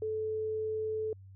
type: tone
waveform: sine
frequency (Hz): 435.2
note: A4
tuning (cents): -19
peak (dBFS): -31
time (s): 0.02-1.13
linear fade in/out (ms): 2
effects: added 96 Hz sine -49 dBFS peak until 1.35 s